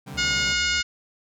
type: chord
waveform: sawtooth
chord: C suspended second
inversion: none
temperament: equal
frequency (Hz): 130.81 / 146.83 / 196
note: C3 / D3 / G3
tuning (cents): 0 / 0 / 0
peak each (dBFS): -35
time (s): 0.06-0.54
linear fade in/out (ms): 20
type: tone with vibrato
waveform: 45% pulse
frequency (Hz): 67.4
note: C#2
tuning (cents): -48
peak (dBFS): -36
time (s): 0.13-0.82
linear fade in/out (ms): 20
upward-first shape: sine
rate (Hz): 8.4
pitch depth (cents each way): 240
type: harmonic tone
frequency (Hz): 719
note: F#5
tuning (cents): -50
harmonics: 2 / 3 / 4 / 5 / 6 / 7 / 8 / 9 / 10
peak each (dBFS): -26 / -27 / -28 / -32 / -31 / -30 / -37 / -36 / -35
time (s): 0.17-0.83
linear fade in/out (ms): 20
effects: none